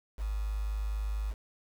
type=tone with quantisation; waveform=sine; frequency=52.1 Hz; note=G#1; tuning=6 cents sharp; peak=-30 dBFS; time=0.17-1.35 s; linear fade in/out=50 ms; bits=8; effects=none